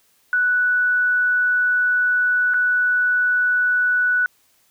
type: tone with dropouts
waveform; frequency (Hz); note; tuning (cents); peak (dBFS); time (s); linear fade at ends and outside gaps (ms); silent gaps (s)
sine; 1480; F#6; 0; -15; 0.33-4.26; 1; 2.537-2.542
effects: white hiss -60 dBFS RMS until 4.7 s